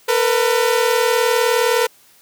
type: tone pair together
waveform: sawtooth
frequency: 454.2 / 493.9 Hz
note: A#4 / B4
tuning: -45 / 0 cents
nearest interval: minor second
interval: 145 cents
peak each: -13 dBFS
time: 0.08-1.87 s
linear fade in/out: 10 ms
effects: white hiss -51 dBFS RMS until 2.21 s + high-pass 80 Hz 12 dB/octave